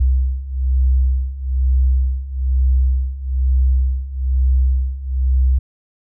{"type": "beating tone pair", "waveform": "sine", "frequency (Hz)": [64, 65.1], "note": ["C2", "C2"], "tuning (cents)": [-38, -8], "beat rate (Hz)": 1.1, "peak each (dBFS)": [-18, -15], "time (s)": [0, 5.59], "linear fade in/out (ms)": 10, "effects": []}